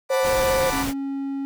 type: chord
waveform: 30% pulse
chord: B minor seventh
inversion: second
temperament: equal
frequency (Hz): 740 / 880 / 987.8 / 1174.7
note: F#5 / A5 / B5 / D6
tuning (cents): 0 / 0 / 0 / 0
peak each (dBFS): -27 / -29 / -27 / -27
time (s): 0.09-0.86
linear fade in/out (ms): 50
type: tone with vibrato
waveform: sine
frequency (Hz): 528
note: C5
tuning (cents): +16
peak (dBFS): -19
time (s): 0.1-0.7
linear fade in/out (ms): 5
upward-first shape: square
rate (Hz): 15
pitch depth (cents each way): 21
type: noise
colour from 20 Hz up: pink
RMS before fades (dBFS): -29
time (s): 0.22-0.94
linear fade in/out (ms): 50
type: tone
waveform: triangle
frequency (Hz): 274.7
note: C#4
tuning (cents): -16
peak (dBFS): -23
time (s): 0.73-1.45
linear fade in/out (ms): 0
effects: none